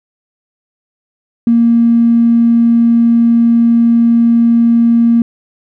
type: tone with tanh clipping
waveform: triangle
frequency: 233.1 Hz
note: A#3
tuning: in tune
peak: -5 dBFS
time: 1.47-5.22 s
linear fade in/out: 2 ms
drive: 2 dB
effects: none